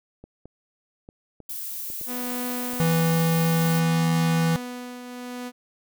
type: clicks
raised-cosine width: 2 ms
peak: -29 dBFS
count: 7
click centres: 0.24 / 0.456 / 1.089 / 1.403 / 1.902 / 2.013 / 2.734 s
type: noise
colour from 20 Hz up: violet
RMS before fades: -33 dBFS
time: 1.49-3.8 s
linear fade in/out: 5 ms
type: tone with tremolo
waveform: sawtooth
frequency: 247 Hz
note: B3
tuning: in tune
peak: -24 dBFS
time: 2.06-5.52 s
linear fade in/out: 50 ms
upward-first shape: triangle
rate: 0.59 Hz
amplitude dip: 65%
type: tone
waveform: square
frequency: 164.81 Hz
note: E3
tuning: in tune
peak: -20 dBFS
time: 2.8-4.56 s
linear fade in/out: 0 ms
effects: none